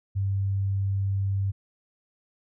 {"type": "tone", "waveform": "sine", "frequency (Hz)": 98, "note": "G2", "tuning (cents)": 0, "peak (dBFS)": -23, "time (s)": [0.15, 1.52], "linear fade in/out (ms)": 20, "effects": []}